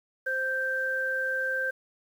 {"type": "tone pair together", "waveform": "sine", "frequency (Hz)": [523, 1567.2], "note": ["C5", "G6"], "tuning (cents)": [-1, -1], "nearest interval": "octave + perfect fifth", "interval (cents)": 1900, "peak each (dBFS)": [-33, -27], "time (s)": [0.26, 1.71], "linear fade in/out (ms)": 10, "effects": ["9-bit"]}